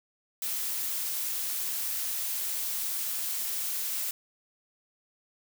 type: noise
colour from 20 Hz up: blue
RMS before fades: -32 dBFS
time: 0.42-4.11 s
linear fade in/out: 2 ms
effects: none